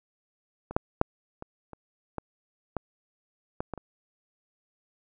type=clicks; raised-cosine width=1 ms; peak=-23 / -8 / -6 / -24 / -28 / -18 / -15 / -16 / -19 / -26 dBFS; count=10; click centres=0.71 / 0.765 / 1.014 / 1.424 / 1.733 / 2.183 / 2.767 / 3.605 / 3.737 / 3.777 s; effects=none